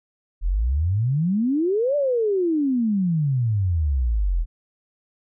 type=exponential two-way sweep; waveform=sine; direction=up then down; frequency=38.89 to 594 to 38.89 Hz; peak=-18 dBFS; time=0.41-4.46 s; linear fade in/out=50 ms; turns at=1.96 s; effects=none